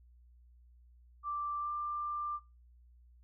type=tone with pitch glide; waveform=sine; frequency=1174.7 to 1187 Hz; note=D6 to D6; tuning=0 to +18 cents; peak=-34 dBFS; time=1.23-2.4 s; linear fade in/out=50 ms; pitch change=+18 cents; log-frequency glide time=1.59-1.7 s; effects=noise-tail reverb RT60 0.3 s tail -25 dB re dry + added 60 Hz sine -58 dBFS peak until 3.23 s